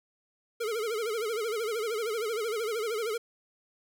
square tone with vibrato, 444 Hz, A4, 16 cents sharp, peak -30 dBFS, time 0.6-3.18 s, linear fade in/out 10 ms, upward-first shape sine, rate 13 Hz, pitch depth 120 cents each way, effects none

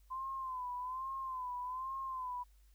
sine tone with vibrato, 1028 Hz, C6, 31 cents flat, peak -38 dBFS, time 0.1-2.44 s, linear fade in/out 20 ms, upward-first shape sine, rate 1.2 Hz, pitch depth 74 cents each way, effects added 50 Hz sine -61 dBFS peak until 2.74 s + white hiss -75 dBFS RMS until 2.74 s

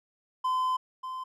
triangle tone pair in turn, 1024 / 1031.7 Hz, C6 / C6, -38 / -25 cents, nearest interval unison, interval 13 cents, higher second, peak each -23 / -32 dBFS, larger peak first, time 0.44-0.77 / 1.03-1.24 s, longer first, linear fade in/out 10 ms, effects none

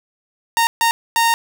sawtooth tone bursts at uneven times, 923 Hz, A#5, 17 cents flat, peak -9 dBFS, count 3, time 0.57-0.67 / 0.81-0.91 / 1.16-1.34 s, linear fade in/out 0 ms, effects none

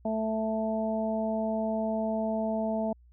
harmonic tone, 220 Hz, A3, in tune, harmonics 1 / 2 / 3 / 4, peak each -30 / -38 / -30 / -39 dBFS, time 0.05-2.93 s, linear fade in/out 5 ms, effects added 60 Hz sine -54 dBFS peak until 3.12 s

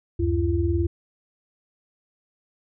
sine tone cluster, 73.3 / 92.8 / 340.1 Hz, D2 / F#2 / F4, -3 / +6 / -46 cents, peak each -24 dBFS, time 0.19-0.87 s, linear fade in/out 10 ms, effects none

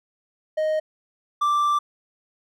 triangle tone pair in turn, 622.3 / 1174.7 Hz, D#5 / D6, 0 / 0 cents, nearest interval major seventh, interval 1100 cents, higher second, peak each -18 / -16 dBFS, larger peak second, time 0.57-0.8 / 1.41-1.79 s, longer second, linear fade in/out 10 ms, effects none

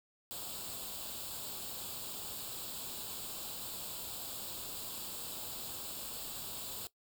white noise with comb filter, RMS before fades -43 dBFS, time 0.31-6.87 s, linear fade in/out 0 ms, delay 0.25 ms, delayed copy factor +0.75, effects noise-tail reverb RT60 0.1 s tail -18 dB re dry

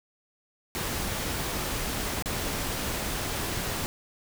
pink noise with dropouts, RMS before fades -31 dBFS, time 0.75-3.86 s, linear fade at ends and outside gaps 0 ms, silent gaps 2.224-2.258 s, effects none

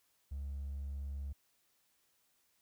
triangle tone with hard clipping, 69.6 Hz, C#2, 8 cents sharp, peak -38 dBFS, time 0.31-1.33 s, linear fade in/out 10 ms, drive 2 dB, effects white hiss -75 dBFS RMS until 2.61 s

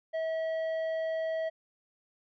sine tone with tanh clipping, 645 Hz, E5, 38 cents flat, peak -31 dBFS, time 0.13-1.5 s, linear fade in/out 20 ms, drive 8 dB, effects none

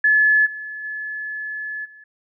sine tone with level steps, 1718 Hz, A6, 42 cents flat, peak -12 / -29 / -26 / -42 dBFS, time 0.04-2.04 s, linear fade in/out 5 ms, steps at 0.45 / 0.83 / 1.84 s, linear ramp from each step 20 ms, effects none

